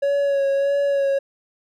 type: tone with vibrato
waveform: triangle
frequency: 558 Hz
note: C#5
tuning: 11 cents sharp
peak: -15 dBFS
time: 0.02-1.19 s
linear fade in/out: 10 ms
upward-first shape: sine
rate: 1.6 Hz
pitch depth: 25 cents each way
effects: none